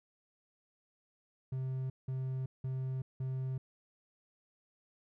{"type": "tone bursts", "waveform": "triangle", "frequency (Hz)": 130.81, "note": "C3", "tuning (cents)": 0, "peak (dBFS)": -32, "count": 4, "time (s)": [1.52, 3.58], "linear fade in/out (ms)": 5, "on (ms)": 380, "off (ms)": 180, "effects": []}